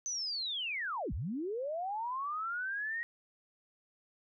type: linear two-way sweep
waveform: sine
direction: down then up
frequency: 6210 to 45.34 to 1895 Hz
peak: -34 dBFS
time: 0.06-3.03 s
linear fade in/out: 0 ms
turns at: 1.13 s
effects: none